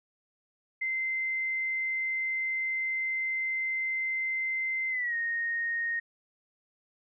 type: tone with pitch glide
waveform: sine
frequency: 2075 to 1859.3 Hz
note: C7 to A#6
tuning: -15 to -5 cents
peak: -28 dBFS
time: 0.81-6 s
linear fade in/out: 10 ms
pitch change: -190 cents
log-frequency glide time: 4.9-5.15 s
effects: none